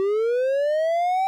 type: linear sweep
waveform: triangle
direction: up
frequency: 380 to 778 Hz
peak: -17 dBFS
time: 0-1.27 s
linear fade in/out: 0 ms
effects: none